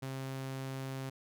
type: tone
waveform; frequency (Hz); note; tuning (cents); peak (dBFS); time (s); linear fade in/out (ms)
sawtooth; 133.4; C3; +34; -34; 0.02-1.1; 10
effects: none